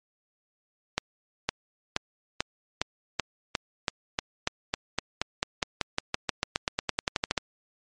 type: accelerating click train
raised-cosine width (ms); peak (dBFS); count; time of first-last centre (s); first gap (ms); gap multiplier
0.2; -7; 30; 0.98-7.378; 510; 0.93
effects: MP3 48 kbps